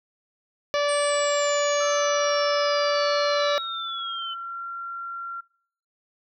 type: harmonic tone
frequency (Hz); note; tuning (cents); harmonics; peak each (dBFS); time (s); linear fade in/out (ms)
580; D5; -22; 1 / 2 / 3 / 4 / 5 / 6 / 7 / 8 / 9 / 10; -22 / -28 / -32 / -34 / -36 / -38 / -39 / -40 / -41 / -42; 0.74-3.58; 0
type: exponential sweep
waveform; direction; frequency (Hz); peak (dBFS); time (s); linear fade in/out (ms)
sine; down; 8620 to 3018; -31; 0.88-4.35; 20
type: tone with pitch glide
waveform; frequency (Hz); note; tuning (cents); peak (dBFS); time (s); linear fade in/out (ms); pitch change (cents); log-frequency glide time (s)
sine; 1318.5 to 1372.9; E6 to F6; 0 to -30; -31; 1.8-5.41; 10; +70; 2.54-4.64
effects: noise-tail reverb RT60 0.6 s tail -26 dB re dry